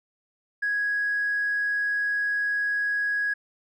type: tone with tanh clipping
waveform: triangle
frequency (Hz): 1661.2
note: G#6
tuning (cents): 0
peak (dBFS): -23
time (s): 0.62-3.34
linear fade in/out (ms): 10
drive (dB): 4
effects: none